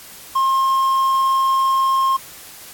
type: tone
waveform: triangle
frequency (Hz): 1067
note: C6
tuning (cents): +34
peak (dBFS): -12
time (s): 0.35-2.17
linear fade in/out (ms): 10
effects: white hiss -39 dBFS RMS until 2.73 s + AAC 64 kbps

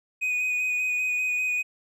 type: tone with vibrato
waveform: triangle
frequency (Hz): 2489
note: D#7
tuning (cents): 0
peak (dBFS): -22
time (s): 0.21-1.63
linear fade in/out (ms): 20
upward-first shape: square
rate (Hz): 5.1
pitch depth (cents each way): 13
effects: none

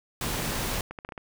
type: noise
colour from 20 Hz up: pink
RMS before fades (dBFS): -30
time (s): 0.21-0.81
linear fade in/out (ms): 2
type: clicks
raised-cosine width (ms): 0.5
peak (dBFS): -23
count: 9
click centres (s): 0.637 / 0.757 / 0.805 / 0.91 / 0.988 / 1.049 / 1.09 / 1.122 / 1.178
effects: none

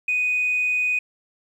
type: tone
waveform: sine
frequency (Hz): 2489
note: D#7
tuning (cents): 0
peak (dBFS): -18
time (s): 0.08-0.99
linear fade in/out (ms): 5
effects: tanh soft clip ceiling -15 dBFS + 9-bit

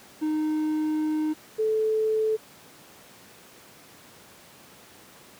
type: tone pair in turn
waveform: triangle / sine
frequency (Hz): 308.6 / 436.4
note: D#4 / A4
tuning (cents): -14 / -14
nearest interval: tritone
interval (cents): 600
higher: second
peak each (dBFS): -21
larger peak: neither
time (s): 0.21-1.34 / 1.58-2.37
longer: first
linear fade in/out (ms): 20
effects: pink hiss -50 dBFS RMS until 5.39 s + high-pass 150 Hz 12 dB/octave

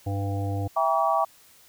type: harmonic tone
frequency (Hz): 99.4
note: G2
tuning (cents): +25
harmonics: 1 / 3 / 5 / 7 / 8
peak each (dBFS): -26 / -34 / -37 / -37 / -40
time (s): 0.06-0.68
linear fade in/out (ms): 10
type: chord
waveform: sine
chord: E diminished seventh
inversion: none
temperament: just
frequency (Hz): 659.3 / 791.1 / 949.3 / 1139.2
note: E5 / G5 / Bb5 / Db6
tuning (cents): 0 / +16 / +31 / +47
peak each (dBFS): -25 / -25 / -28 / -25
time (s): 0.76-1.25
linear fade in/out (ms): 10
effects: white hiss -55 dBFS RMS until 1.68 s

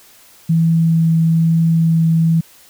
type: tone with vibrato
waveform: sine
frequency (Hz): 163.9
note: E3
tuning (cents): -10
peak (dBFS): -10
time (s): 0.49-2.41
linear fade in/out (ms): 10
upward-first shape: triangle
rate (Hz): 1.1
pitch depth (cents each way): 8
effects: white hiss -46 dBFS RMS until 2.69 s

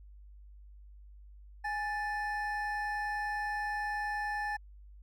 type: tone pair together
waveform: triangle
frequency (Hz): 830.6 / 1760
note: G#5 / A6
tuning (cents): 0 / 0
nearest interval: octave + minor second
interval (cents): 1300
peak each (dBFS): -33 / -34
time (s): 1.64-4.57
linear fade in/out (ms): 10
effects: added 50 Hz sine -50 dBFS peak until 5.02 s

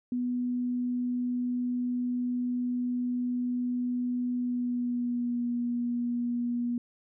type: tone with pitch glide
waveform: sine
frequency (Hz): 246.5 to 240.5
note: B3 to B3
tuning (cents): -3 to -46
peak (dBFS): -27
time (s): 0.12-6.78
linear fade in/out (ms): 2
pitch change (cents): -43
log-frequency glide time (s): 4.36-5.45
effects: none

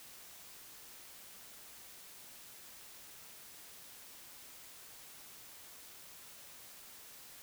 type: silence
effects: white hiss -54 dBFS RMS until 7.42 s

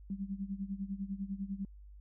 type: tone with tremolo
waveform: sine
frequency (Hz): 196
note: G3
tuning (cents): 0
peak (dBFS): -33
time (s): 0.1-1.65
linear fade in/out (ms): 2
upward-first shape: sine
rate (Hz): 10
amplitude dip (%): 85
effects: added 50 Hz sine -50 dBFS peak until 2 s

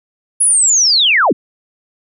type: linear sweep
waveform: sine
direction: down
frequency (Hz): 10548 to 133.6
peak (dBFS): -8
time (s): 0.4-1.33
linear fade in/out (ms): 10
effects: none

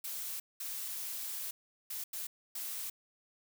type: noise bursts at uneven times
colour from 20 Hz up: blue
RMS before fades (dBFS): -40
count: 5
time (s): 0.04-0.4 / 0.6-1.51 / 1.9-2.04 / 2.13-2.27 / 2.55-2.9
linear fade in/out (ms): 5
effects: none

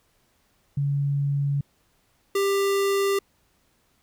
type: tone pair in turn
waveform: sine / square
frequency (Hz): 141.4 / 395.8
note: C#3 / G4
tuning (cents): +35 / +17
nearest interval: octave + tritone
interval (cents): 1782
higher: second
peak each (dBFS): -21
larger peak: neither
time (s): 0.77-1.61 / 2.35-3.19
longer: neither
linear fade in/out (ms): 5
effects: pink hiss -66 dBFS RMS until 4.02 s

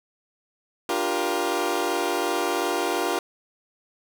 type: chord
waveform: 20% pulse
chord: G minor seventh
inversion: second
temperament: equal with one note detuned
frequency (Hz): 293.7 / 349.2 / 392 / 474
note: D4 / F4 / G4 / Bb4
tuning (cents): 0 / 0 / 0 / +29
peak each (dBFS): -27 / -22 / -24 / -24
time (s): 0.89-3.19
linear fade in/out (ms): 2
effects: none

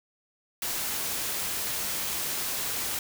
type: noise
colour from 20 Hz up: white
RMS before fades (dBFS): -31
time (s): 0.62-2.99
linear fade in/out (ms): 2
effects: none

